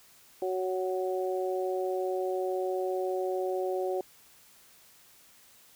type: harmonic tone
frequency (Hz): 185.8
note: F#3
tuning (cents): +7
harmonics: 2 / 3 / 4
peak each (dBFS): -30 / -34 / -36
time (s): 0.42-4.01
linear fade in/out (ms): 2
effects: white hiss -58 dBFS RMS until 5.75 s